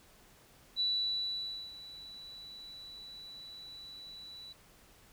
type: tone with ADSR envelope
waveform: sine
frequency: 3951 Hz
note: B7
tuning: in tune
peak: -28 dBFS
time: 0.76-4.53 s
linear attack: 41 ms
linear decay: 910 ms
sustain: -18 dB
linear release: 9 ms
effects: pink hiss -61 dBFS RMS until 5.12 s